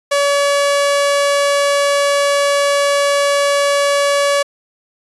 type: tone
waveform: sawtooth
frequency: 568 Hz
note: C#5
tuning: 42 cents sharp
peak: -8 dBFS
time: 0.11-4.43 s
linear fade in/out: 10 ms
effects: resampled to 24000 Hz